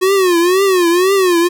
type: tone with vibrato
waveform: square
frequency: 365.4 Hz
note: F#4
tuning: 22 cents flat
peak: -10 dBFS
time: 0.01-1.49 s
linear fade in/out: 20 ms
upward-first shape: triangle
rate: 2 Hz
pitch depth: 160 cents each way
effects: none